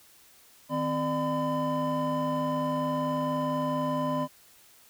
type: tone cluster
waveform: triangle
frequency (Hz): 157.4 / 257.8 / 597 / 1012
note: D#3 / C4 / D5 / B5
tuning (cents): +20 / -26 / +28 / +42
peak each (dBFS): -32 / -28 / -29 / -29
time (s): 0.69-4.28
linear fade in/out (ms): 50
effects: tanh soft clip ceiling -17 dBFS + white hiss -57 dBFS RMS until 4.89 s